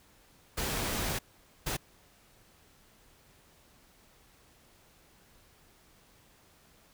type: noise bursts at uneven times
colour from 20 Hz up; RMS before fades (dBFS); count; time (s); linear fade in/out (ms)
pink; -33; 2; 0.57-1.19 / 1.66-1.77; 10
effects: pink hiss -62 dBFS RMS until 6.93 s